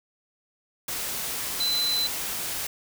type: tone in noise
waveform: sine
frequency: 4029 Hz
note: B7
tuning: 34 cents sharp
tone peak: -23 dBFS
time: 1.6-2.07 s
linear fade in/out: 5 ms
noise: white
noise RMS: -31 dBFS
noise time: 0.88-2.67 s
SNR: +5 dB
effects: none